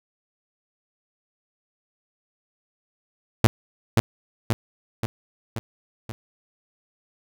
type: tone with echo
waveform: sawtooth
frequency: 113.9 Hz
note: A#2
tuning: 40 cents flat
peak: -7 dBFS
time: 3.44-3.47 s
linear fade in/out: 0 ms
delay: 530 ms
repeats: 5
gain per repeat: -4 dB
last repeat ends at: 6.12 s
effects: none